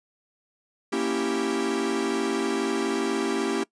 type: chord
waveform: 45% pulse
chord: A# diminished seventh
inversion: none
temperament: equal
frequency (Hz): 233.1 / 277.2 / 329.6 / 392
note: A#3 / C#4 / E4 / G4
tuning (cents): 0 / 0 / 0 / 0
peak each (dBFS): -31 / -30 / -30 / -28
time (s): 0.92-3.64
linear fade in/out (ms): 10
effects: noise-tail reverb RT60 0.1 s tail -22 dB re dry + resampled to 22050 Hz